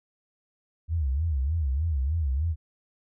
sine tone with vibrato, 73.9 Hz, D2, 11 cents sharp, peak -23 dBFS, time 0.88-2.56 s, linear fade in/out 50 ms, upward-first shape sine, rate 3.3 Hz, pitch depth 230 cents each way, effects none

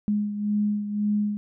sine beating tone pair, 207.7 / 209.6 Hz, G#3 / G#3, 0 / +16 cents, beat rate 1.9 Hz, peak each -23 / -30 dBFS, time 0.08-1.37 s, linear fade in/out 0 ms, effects none

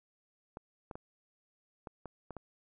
clicks, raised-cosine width 1 ms, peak -29 dBFS, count 7, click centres 0.571 / 0.912 / 0.955 / 1.872 / 2.057 / 2.307 / 2.367 s, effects none

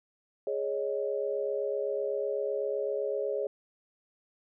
sine chord, Ab suspended fourth, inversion none, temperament equal, 415.3 / 554.4 / 622.3 Hz, Ab4 / Db5 / Eb5, 0 / 0 / 0 cents, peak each -32 / -32 / -37 dBFS, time 0.47-3.47 s, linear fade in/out 2 ms, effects none

